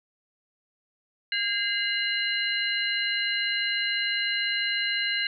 sine tone cluster, 1620 / 2074 / 2856 / 4083 Hz, G#6 / C7 / F7 / C8, -43 / -16 / +38 / -43 cents, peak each -30 dBFS, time 1.32-5.27 s, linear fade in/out 2 ms, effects none

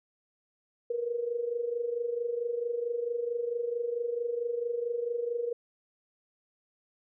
sine tone with amplitude modulation, 474.9 Hz, A#4, 32 cents sharp, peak -26 dBFS, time 0.9-5.53 s, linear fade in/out 5 ms, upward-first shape sine, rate 24.5 Hz, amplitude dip 70%, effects none

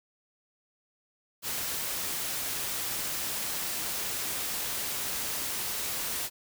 white noise, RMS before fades -33 dBFS, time 1.42-6.3 s, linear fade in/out 50 ms, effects none

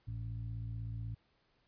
harmonic tone, 56.2 Hz, A1, 37 cents sharp, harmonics 1 / 2 / 3 / 5, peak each -45 / -39 / -55 / -59 dBFS, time 0.07-1.15 s, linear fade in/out 10 ms, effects pink hiss -74 dBFS RMS until 1.67 s + resampled to 11025 Hz

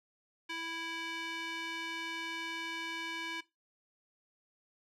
square tone with band-pass filter, 329.6 Hz, E4, in tune, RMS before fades -40 dBFS, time 0.49-3.41 s, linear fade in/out 10 ms, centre 2500 Hz, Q 1.6, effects noise-tail reverb RT60 0.2 s tail -17 dB re dry

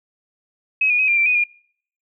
sine tone with pitch steps, 2550 / 2444 / 2534 / 2389 / 2350 / 2486 / 2417 Hz, D#7 / D#7 / D#7 / D7 / D7 / D#7 / D7, +42 / -32 / +31 / +29 / +1 / -2 / +49 cents, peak -14 dBFS, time 0.81-1.44 s, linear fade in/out 5 ms, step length 90 ms, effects noise-tail reverb RT60 0.6 s tail -26 dB re dry

